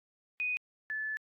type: tone pair in turn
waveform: sine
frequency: 2489 / 1736.3 Hz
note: D#7 / A6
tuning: 0 / -23 cents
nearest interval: tritone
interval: 623 cents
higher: first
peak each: -30 / -33 dBFS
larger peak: first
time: 0.4-0.57 / 0.9-1.17 s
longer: second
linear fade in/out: 0 ms
effects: AAC 48 kbps